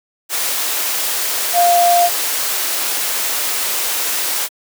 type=tone in noise; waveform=sine; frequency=698.5 Hz; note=F5; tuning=in tune; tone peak=-9 dBFS; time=1.53-2.1 s; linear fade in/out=50 ms; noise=white; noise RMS=-19 dBFS; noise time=0.29-4.49 s; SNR=+7 dB; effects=high-pass 400 Hz 12 dB/octave